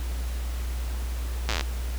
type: slowing click train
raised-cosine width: 0.2 ms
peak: -9 dBFS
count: 12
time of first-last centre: 1.49-1.61 s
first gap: 8 ms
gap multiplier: 1.06
effects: added 60 Hz sine -27 dBFS peak until 1.98 s + pink hiss -42 dBFS RMS until 1.98 s